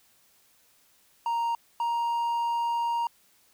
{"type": "tone pair in turn", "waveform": "triangle", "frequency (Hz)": [932.3, 937.4], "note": ["A#5", "A#5"], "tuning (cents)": [0, 9], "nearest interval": "unison", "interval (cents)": 9, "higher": "second", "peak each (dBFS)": -23, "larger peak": "neither", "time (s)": [[1.26, 1.55], [1.8, 3.07]], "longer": "second", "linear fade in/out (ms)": 2, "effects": ["white hiss -63 dBFS RMS until 3.53 s"]}